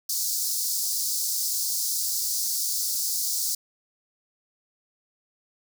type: high-pass noise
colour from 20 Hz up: pink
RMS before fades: -27 dBFS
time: 0.09-3.55 s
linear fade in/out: 5 ms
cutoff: 4600 Hz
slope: 48 dB/octave
effects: none